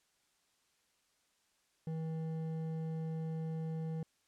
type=tone with hard clipping; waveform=sine; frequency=160.6 Hz; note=E3; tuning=45 cents flat; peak=-38 dBFS; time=1.87-4.03 s; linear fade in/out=2 ms; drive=8 dB; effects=white hiss -75 dBFS RMS until 4.27 s + low-pass 9000 Hz 12 dB/octave